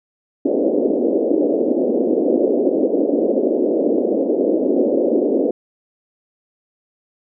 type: band-pass noise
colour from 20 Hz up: pink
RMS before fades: -17 dBFS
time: 0.45-5.51 s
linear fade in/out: 5 ms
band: 250 to 570 Hz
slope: 48 dB/octave
effects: none